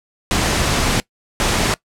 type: noise bursts at uneven times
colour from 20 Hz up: pink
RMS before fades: -17 dBFS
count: 2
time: 0.31-1 / 1.4-1.74 s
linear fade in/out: 0 ms
effects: noise-tail reverb RT60 0.1 s tail -21 dB re dry + low-pass 9000 Hz 12 dB/octave